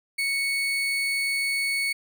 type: tone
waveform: 35% pulse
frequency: 2217 Hz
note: C#7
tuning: in tune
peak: -22 dBFS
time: 0.18-1.93 s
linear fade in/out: 10 ms
effects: none